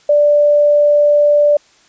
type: tone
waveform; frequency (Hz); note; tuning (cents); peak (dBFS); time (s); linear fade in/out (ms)
sine; 587.3; D5; 0; -7; 0.09-1.57; 5
effects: white hiss -50 dBFS RMS until 1.88 s + resampled to 16000 Hz